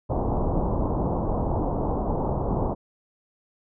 pink low-pass noise, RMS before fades -25 dBFS, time 0.09-2.75 s, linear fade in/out 20 ms, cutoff 1000 Hz, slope 48 dB/octave, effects none

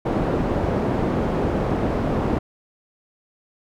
white low-pass noise, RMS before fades -22 dBFS, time 0.05-2.39 s, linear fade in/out 10 ms, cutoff 480 Hz, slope 12 dB/octave, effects none

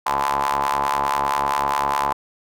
sawtooth ring-modulated tone, 70.1 Hz, C#2, 20 cents sharp, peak -12 dBFS, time 0.06-2.13 s, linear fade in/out 5 ms, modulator 944 Hz, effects none

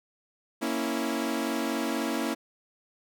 sawtooth chord, A# diminished, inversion none, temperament equal, 233.1 / 277.2 / 329.6 Hz, A#3 / C#4 / E4, 0 / 0 / 0 cents, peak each -28 dBFS, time 0.61-2.35 s, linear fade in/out 20 ms, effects none

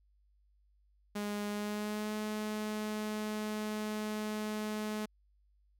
sawtooth tone with pitch glide, 206.5 to 213.3 Hz, G#3 to G#3, -10 to +46 cents, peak -31 dBFS, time 1.15-5.06 s, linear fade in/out 10 ms, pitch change +56 cents, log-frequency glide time 1.48-2.14 s, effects added 50 Hz sine -66 dBFS peak until 5.79 s

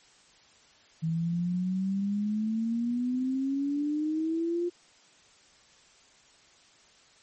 sine exponential sweep, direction up, 160.1 to 352.5 Hz, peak -26 dBFS, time 1.02-4.7 s, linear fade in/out 20 ms, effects white hiss -59 dBFS RMS until 7.22 s + MP3 32 kbps

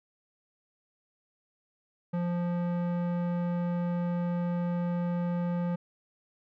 square tone with low-pass filter, 174.61 Hz, F3, in tune, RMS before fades -30 dBFS, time 2.13-5.76 s, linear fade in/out 10 ms, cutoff 1200 Hz, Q 0.62, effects none

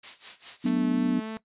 blue noise with tremolo, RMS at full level -33 dBFS, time 0.03-0.7 s, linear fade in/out 5 ms, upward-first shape sine, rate 4.9 Hz, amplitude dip 90%
sine chord, B minor, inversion second, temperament equal, 185 / 246.9 / 293.7 Hz, F#3 / B3 / D4, 0 / 0 / 0 cents, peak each -29 / -24 / -28 dBFS, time 0.64-1.2 s, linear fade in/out 10 ms
sawtooth tone with vibrato, 218.9 Hz, A3, 9 cents flat, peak -29 dBFS, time 0.66-1.37 s, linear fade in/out 0 ms, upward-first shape sine, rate 3.4 Hz, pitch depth 14 cents each way
effects noise-tail reverb RT60 0.1 s tail -18 dB re dry + resampled to 8000 Hz

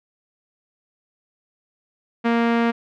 sawtooth tone with low-pass filter, 233.1 Hz, A#3, in tune, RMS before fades -19 dBFS, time 2.24-2.72 s, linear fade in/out 20 ms, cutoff 2200 Hz, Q 1.1, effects none

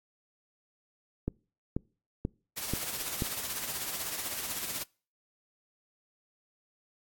click train, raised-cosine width 3 ms, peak -17 dBFS, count 5, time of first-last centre 1.28-3.222 s, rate 2.06 Hz
white noise with tremolo, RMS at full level -34 dBFS, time 2.56-4.84 s, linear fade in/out 20 ms, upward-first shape sine, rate 16 Hz, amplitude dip 45%
effects noise-tail reverb RT60 0.4 s tail -26 dB re dry + AAC 64 kbps

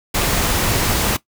pink noise, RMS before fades -18 dBFS, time 0.14-1.17 s, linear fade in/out 10 ms, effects noise-tail reverb RT60 0.1 s tail -17 dB re dry

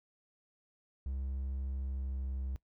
triangle tone with pitch glide, 66.7 to 65.9 Hz, C2 to C2, +34 to +13 cents, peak -33 dBFS, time 1.06-2.56 s, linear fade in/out 0 ms, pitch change -21 cents, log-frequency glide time 1.77-2.32 s, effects noise-tail reverb RT60 0.1 s tail -20 dB re dry

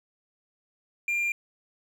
triangle tone, 2392 Hz, D7, 31 cents sharp, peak -23 dBFS, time 1.08-1.32 s, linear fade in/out 2 ms, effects none

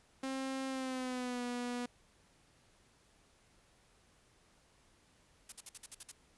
sawtooth tone with pitch glide, 266.1 to 244 Hz, C4 to B3, +29 to -21 cents, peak -33 dBFS, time 0.23-1.86 s, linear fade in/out 5 ms, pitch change -150 cents, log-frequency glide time 0.68-1.43 s
blue noise bursts, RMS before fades -44 dBFS, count 8, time 5.49-6.117 s, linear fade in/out 5 ms, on 32 ms, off 53 ms
effects pink hiss -68 dBFS RMS until 6.37 s + resampled to 24000 Hz

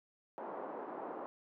white band-pass noise, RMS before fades -44 dBFS, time 0.38-1.26 s, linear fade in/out 0 ms, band 260 to 970 Hz, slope 24 dB/octave, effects none

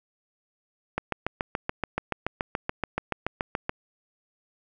click train, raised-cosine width 0.5 ms, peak -11 dBFS, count 20, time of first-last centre 0.98-3.694 s, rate 7 Hz, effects none

